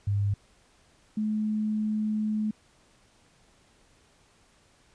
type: tone pair in turn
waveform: sine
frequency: 101.1 / 214.2 Hz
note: G#2 / A3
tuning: -46 / -46 cents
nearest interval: octave + minor second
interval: 1300 cents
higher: second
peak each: -23 / -25 dBFS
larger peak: first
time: 0.07-0.34 / 1.17-2.51 s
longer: second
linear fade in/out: 5 ms
effects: pink hiss -62 dBFS RMS until 4.94 s + resampled to 22050 Hz